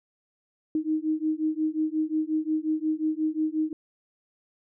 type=beating tone pair; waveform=sine; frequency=309.4 / 315 Hz; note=D#4 / D#4; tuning=-10 / +21 cents; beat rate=5.6 Hz; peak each=-27 dBFS; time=0.75-3.73 s; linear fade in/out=2 ms; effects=none